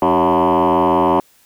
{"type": "tone with frequency modulation", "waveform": "sine", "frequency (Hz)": 637, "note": "D#5", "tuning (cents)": 41, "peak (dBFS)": -9, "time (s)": [0.02, 1.2], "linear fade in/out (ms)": 2, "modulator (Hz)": 85.6, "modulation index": 4.8, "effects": ["tanh soft clip ceiling -9 dBFS", "white hiss -53 dBFS RMS until 1.45 s"]}